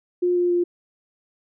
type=tone with pitch steps; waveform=sine; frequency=356 / 353.1 / 350.3 Hz; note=F4 / F4 / F4; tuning=+33 / +19 / +5 cents; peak=-17 dBFS; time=0.22-0.64 s; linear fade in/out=10 ms; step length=140 ms; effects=none